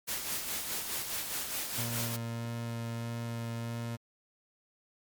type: noise with tremolo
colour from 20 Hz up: white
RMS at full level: -34 dBFS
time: 0.07-2.17 s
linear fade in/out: 20 ms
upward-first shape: sine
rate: 4.8 Hz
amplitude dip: 45%
type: tone with vibrato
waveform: 30% pulse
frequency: 116.54 Hz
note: A#2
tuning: in tune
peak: -32 dBFS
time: 1.77-3.97 s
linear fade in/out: 20 ms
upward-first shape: sine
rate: 1.6 Hz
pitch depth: 9 cents each way
effects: MP3 96 kbps